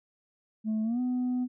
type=tone with pitch glide; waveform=sine; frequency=217.7 to 250.1 Hz; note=A3 to B3; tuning=-18 to +22 cents; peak=-24 dBFS; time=0.64-1.48 s; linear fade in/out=50 ms; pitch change=+240 cents; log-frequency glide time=0.83-1 s; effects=tanh soft clip ceiling -25 dBFS